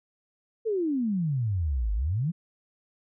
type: exponential two-way sweep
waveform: sine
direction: down then up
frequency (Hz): 463 to 49 to 181.5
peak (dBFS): -24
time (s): 0.65-2.32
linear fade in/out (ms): 20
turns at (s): 1.93
effects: none